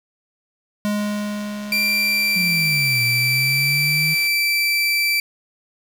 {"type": "tone with exponential decay", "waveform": "square", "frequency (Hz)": 207.7, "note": "G#3", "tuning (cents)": 0, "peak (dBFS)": -19, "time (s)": [0.85, 4.35], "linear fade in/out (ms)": 0, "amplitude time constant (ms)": 760}
{"type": "click train", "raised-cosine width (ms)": 0.2, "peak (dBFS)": -24, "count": 450, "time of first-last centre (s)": [0.99, 4.267], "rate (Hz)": 137}
{"type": "tone with pitch glide", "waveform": "30% pulse", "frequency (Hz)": [2359, 2332], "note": ["D7", "D7"], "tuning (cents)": [7, -13], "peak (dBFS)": -14, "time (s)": [1.72, 5.2], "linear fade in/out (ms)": 2, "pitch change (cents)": -20, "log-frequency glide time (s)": [1.82, 3.21]}
{"type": "linear two-way sweep", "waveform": "sine", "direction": "down then up", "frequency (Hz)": [185, 120, 155.9], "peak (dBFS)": -23, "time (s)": [2.35, 4.15], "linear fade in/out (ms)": 20, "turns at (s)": 3.03}
{"effects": []}